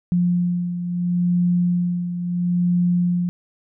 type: beating tone pair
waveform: sine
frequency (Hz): 176.2 / 176.94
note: F3 / F3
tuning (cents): +16 / +23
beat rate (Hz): 0.74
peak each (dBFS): -18 / -25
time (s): 0.12-3.29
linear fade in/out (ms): 0
effects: none